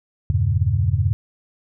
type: chord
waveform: sine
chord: E diminished seventh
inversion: none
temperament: equal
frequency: 82.41 / 98 / 116.54 / 138.59 Hz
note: E2 / G2 / Bb2 / Db3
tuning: 0 / 0 / 0 / 0 cents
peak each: -22 / -19 / -23 / -24 dBFS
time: 0.3-1.13 s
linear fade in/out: 0 ms
effects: none